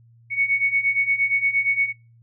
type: beating tone pair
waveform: sine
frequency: 2217 / 2225.6 Hz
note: C#7 / C#7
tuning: 0 / +6 cents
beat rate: 8.6 Hz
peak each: -23 / -20 dBFS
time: 0.3-1.93 s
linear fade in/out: 50 ms
effects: noise-tail reverb RT60 0.3 s tail -24 dB re dry + added 116 Hz sine -50 dBFS peak until 2.22 s